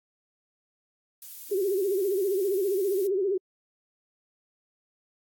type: noise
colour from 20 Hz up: violet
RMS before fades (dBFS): -41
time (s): 1.22-3.07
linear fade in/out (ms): 2
type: tone with vibrato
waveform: sine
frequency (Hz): 387.5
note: G4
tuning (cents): -20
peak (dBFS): -23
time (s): 1.51-3.38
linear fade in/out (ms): 10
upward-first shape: sine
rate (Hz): 15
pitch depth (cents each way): 110
effects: AAC 64 kbps